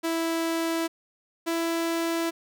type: tone pair in turn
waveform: sawtooth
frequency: 329.6 / 332.5 Hz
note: E4 / E4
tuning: 0 / +15 cents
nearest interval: unison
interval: 15 cents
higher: second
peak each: -21 dBFS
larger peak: neither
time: 0.03-0.88 / 1.46-2.31 s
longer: neither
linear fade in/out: 20 ms
effects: none